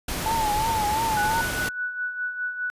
pink noise, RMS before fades -29 dBFS, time 0.08-1.69 s, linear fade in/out 5 ms
sine tone with vibrato, 870 Hz, A5, 20 cents flat, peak -22 dBFS, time 0.26-1.41 s, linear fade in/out 0 ms, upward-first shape triangle, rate 2.9 Hz, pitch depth 99 cents each way
sine tone with tremolo, 1480 Hz, F#6, in tune, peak -24 dBFS, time 1.17-2.7 s, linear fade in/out 0 ms, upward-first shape sine, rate 4.9 Hz, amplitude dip 60%
effects resampled to 32000 Hz

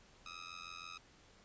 15% pulse tone with amplitude modulation, 1268 Hz, D#6, 32 cents sharp, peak -37 dBFS, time 0.26-0.98 s, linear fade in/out 2 ms, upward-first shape sine, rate 86.2 Hz, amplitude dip 95%, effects pink hiss -64 dBFS RMS until 1.44 s + resampled to 16000 Hz

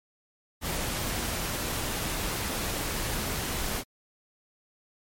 pink noise, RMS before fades -31 dBFS, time 0.61-3.84 s, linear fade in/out 50 ms, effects MP3 64 kbps

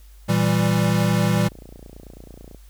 square chord, E diminished, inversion second, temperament equal, 116.54 / 164.81 / 196 Hz, Bb2 / E3 / G3, 0 / 0 / 0 cents, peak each -22 dBFS, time 0.28-1.49 s, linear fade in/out 20 ms
click train, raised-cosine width 2 ms, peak -28 dBFS, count 45, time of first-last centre 1.04-2.547 s, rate 29.2 Hz
effects added 50 Hz sine -43 dBFS peak until 2.69 s + white hiss -57 dBFS RMS until 2.69 s

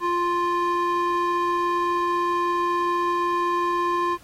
square tone with band-pass filter, 349.2 Hz, F4, in tune, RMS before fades -23 dBFS, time 0-4.18 s, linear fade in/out 50 ms, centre 940 Hz, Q 2.2, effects pink hiss -52 dBFS RMS until 4.23 s + AAC 48 kbps

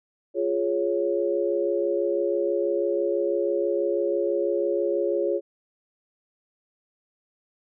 sine chord, Db major, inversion first, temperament equal, 349.2 / 415.3 / 554.4 Hz, F4 / Ab4 / Db5, 0 / 0 / 0 cents, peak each -26 dBFS, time 0.34-5.41 s, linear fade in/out 50 ms, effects none

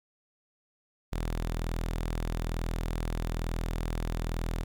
sawtooth tone, 41.12 Hz, E1, 4 cents flat, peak -26 dBFS, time 1.12-4.64 s, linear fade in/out 10 ms, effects 11-bit

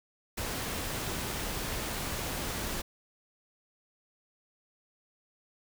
pink noise, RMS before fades -35 dBFS, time 0.37-2.82 s, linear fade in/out 10 ms, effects none

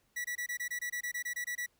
45% pulse tone bursts, 1946 Hz, B6, 26 cents flat, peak -34 dBFS, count 14, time 0.16-1.663 s, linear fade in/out 10 ms, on 86 ms, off 23 ms, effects pink hiss -73 dBFS RMS until 1.79 s

